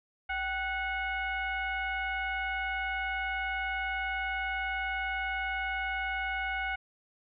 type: tone with frequency modulation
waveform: sine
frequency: 1480 Hz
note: F#6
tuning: in tune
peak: -30 dBFS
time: 0.29-6.76 s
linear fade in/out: 10 ms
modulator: 710 Hz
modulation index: 1.3
effects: none